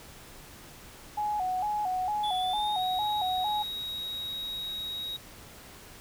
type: tone with vibrato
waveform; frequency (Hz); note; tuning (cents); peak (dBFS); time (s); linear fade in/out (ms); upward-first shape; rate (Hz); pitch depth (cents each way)
sine; 788; G5; +9; -27; 1.17-3.63; 10; square; 2.2; 110
type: tone with pitch glide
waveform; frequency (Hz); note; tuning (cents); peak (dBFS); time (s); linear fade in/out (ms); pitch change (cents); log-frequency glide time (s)
triangle; 3443 to 3798; A7 to A#7; -38 to +32; -32; 2.23-5.17; 10; +170; 2.39-2.84
effects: pink hiss -49 dBFS RMS until 6 s